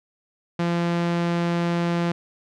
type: tone with low-pass filter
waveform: sawtooth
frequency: 171.5 Hz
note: F3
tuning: 31 cents flat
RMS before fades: -23 dBFS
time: 0.59-2.12 s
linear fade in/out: 5 ms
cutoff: 4300 Hz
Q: 0.59
effects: none